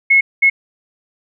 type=tone bursts at uneven times; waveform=sine; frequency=2179 Hz; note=C#7; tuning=30 cents flat; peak=-7 dBFS; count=2; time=0.1-0.21 / 0.42-0.5 s; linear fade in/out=10 ms; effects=none